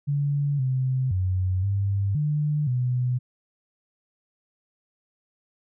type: tone with pitch steps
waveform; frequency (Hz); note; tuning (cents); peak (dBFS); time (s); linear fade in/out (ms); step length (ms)
sine; 143.1 / 130 / 92.7 / 99.2 / 149.2 / 125; D3 / C3 / F#2 / G2 / D3 / B2; -45 / -11 / +4 / +21 / +28 / +21; -21; 0.07-3.19; 20; 520
effects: none